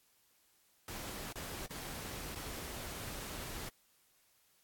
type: noise with dropouts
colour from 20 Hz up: pink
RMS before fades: -44 dBFS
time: 0.88-3.69 s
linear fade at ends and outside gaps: 2 ms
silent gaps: 1.325-1.356 / 1.663-1.706 / 2.348-2.357 s
effects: white hiss -71 dBFS RMS until 4.63 s + AAC 64 kbps